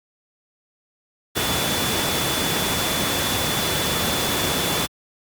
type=tone in noise; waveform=sine; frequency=3463 Hz; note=A7; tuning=28 cents flat; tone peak=-28 dBFS; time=1.35-4.87 s; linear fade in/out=20 ms; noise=pink; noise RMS=-22 dBFS; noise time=1.35-4.87 s; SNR=-9 dB; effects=high-pass 100 Hz 12 dB/octave + Opus 48 kbps